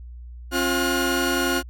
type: tone cluster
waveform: sawtooth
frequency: 268.8 / 351.3 / 1436 Hz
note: C4 / F4 / F6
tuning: +47 / +10 / +48 cents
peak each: -21 dBFS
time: 0.51-1.63 s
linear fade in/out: 50 ms
effects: added 60 Hz sine -36 dBFS peak until 1.69 s